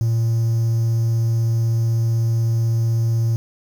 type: tone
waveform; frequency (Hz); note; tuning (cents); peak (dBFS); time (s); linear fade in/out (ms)
triangle; 114.5; A#2; -31; -13; 0.01-3.36; 0
effects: tanh soft clip ceiling -9 dBFS + 7-bit